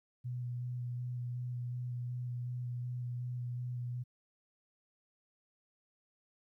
sine tone with vibrato, 122.9 Hz, B2, 8 cents flat, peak -36 dBFS, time 0.24-4.04 s, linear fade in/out 20 ms, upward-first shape square, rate 2.7 Hz, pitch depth 11 cents each way, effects 13-bit

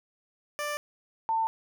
15% pulse / sine tone pair in turn, 590 / 896.1 Hz, D5 / A5, +8 / +31 cents, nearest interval perfect fifth, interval 723 cents, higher second, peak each -24 dBFS, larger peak neither, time 0.59-0.77 / 1.29-1.47 s, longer neither, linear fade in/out 0 ms, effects none

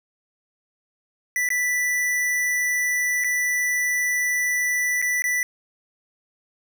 square tone with dropouts, 1975.5 Hz, B6, in tune, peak -21 dBFS, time 1.36-5.43 s, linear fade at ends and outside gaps 1 ms, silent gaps 1.489-1.503 / 3.239-3.244 / 5.017-5.024 / 5.221-5.24 s, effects none

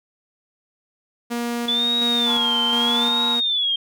sawtooth tone with tremolo, 237.5 Hz, A#3, 33 cents sharp, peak -19 dBFS, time 1.3-3.41 s, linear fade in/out 20 ms, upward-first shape square, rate 1.4 Hz, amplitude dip 35%
sine tone with vibrato, 3439 Hz, A7, 40 cents flat, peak -18 dBFS, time 1.68-3.76 s, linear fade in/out 5 ms, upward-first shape sine, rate 0.79 Hz, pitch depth 170 cents each way
triangle chord, F major, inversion first, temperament equal, 880 / 1046.5 / 1396.9 Hz, A5 / C6 / F6, 0 / 0 / 0 cents, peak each -27 / -31 / -33 dBFS, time 2.25-3.38 s, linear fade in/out 50 ms
effects none

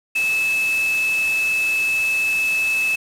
sine tone in noise, 2610 Hz, E7, 18 cents flat, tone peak -17 dBFS, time 0.15-2.96 s, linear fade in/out 10 ms, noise white, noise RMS -31 dBFS, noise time 0.15-2.96 s, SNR +11 dB, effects low-pass 12000 Hz 12 dB/octave

